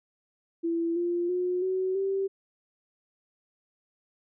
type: tone with pitch steps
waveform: sine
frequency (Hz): 334.7 / 347.5 / 360.8 / 374.6 / 388.9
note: E4 / F4 / F#4 / F#4 / G4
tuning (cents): +26 / -9 / -44 / +21 / -14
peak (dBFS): -25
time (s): 0.63-2.28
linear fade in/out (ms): 20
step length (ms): 330
effects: none